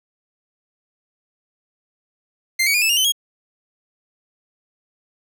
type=tone with pitch steps; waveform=sawtooth; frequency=2093 / 2256 / 2432 / 2622 / 2826 / 3047 / 3284 Hz; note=C7 / C#7 / D#7 / E7 / F7 / G7 / G#7; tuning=0 / +30 / -40 / -10 / +20 / -50 / -20 cents; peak=-12 dBFS; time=2.59-3.122 s; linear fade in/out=10 ms; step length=76 ms; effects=none